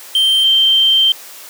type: tone pair in turn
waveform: triangle / sine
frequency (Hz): 3136 / 3136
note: G7 / G7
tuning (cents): 0 / 0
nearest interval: unison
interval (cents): 0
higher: neither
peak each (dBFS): -8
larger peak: neither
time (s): 0.15-0.44 / 0.44-1.12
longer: second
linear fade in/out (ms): 2
effects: white hiss -35 dBFS RMS until 1.49 s + high-pass 400 Hz 12 dB/octave